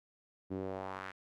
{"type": "tone with band-pass filter sweep", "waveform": "sawtooth", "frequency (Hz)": 95, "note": "F#2", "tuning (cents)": 46, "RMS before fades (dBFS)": -41, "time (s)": [0.5, 1.12], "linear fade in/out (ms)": 20, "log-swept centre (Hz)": [290, 1800], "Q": 1.8, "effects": []}